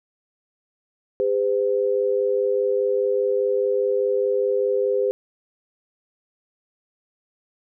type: tone pair together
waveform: sine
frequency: 403.4 / 508.3 Hz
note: G4 / B4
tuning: +50 / +50 cents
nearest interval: major third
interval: 400 cents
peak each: -21 dBFS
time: 1.2-5.11 s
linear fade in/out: 0 ms
effects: none